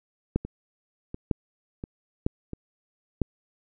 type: two click trains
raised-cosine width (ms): 3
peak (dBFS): -10 / -21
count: 4 / 4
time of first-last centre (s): 0.36-3.217 / 0.45-2.533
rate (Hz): 1.05 / 1.44
effects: none